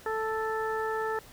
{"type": "harmonic tone", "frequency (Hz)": 440, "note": "A4", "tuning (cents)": 0, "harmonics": [1, 2, 3, 4], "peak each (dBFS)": [-31, -34, -36, -37], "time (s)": [0.06, 1.19], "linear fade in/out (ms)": 2, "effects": ["pink hiss -52 dBFS RMS until 1.32 s"]}